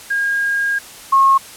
sine tone pair in turn, 1624 / 1083.9 Hz, G#6 / C#6, -39 / -39 cents, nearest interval perfect fifth, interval 700 cents, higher first, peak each -15 / -8 dBFS, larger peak second, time 0.1-0.79 / 1.12-1.38 s, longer first, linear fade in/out 10 ms, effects white hiss -37 dBFS RMS until 1.56 s + low-pass 12000 Hz 12 dB/octave

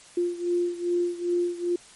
sine beating tone pair, 349.2 / 351.7 Hz, F4 / F4, 0 / +12 cents, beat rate 2.5 Hz, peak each -25 / -28 dBFS, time 0.17-1.76 s, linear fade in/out 5 ms, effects white hiss -50 dBFS RMS until 1.95 s + MP3 48 kbps

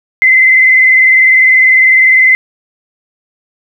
sine tone with vibrato, 2055 Hz, C7, 32 cents flat, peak -3 dBFS, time 0.22-2.35 s, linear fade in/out 0 ms, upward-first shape square, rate 20 Hz, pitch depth 30 cents each way, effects 7-bit

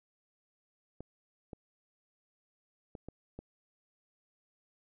clicks, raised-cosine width 2 ms, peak -30 dBFS, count 5, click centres 1.006 / 1.532 / 2.952 / 3.086 / 3.39 s, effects none

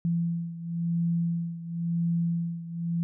sine beating tone pair, 168.9 / 169.86 Hz, E3 / F3, +42 / -48 cents, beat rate 0.96 Hz, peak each -27 / -31 dBFS, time 0.05-3.03 s, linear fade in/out 0 ms, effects none

